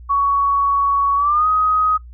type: tone with pitch glide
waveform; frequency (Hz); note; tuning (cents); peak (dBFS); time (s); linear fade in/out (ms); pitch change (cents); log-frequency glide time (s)
sine; 1120 to 1257.2; C#6 to D#6; +18 to +18; -13; 0.09-1.98; 20; +200; 1.16-1.47
effects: noise-tail reverb RT60 0.1 s tail -18 dB re dry + added 60 Hz sine -35 dBFS peak until 2.13 s